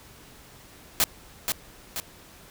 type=noise with echo; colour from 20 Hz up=white; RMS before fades=-21 dBFS; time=1-1.04 s; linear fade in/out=0 ms; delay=480 ms; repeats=2; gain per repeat=-5 dB; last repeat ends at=2 s; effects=pink hiss -50 dBFS RMS until 2.5 s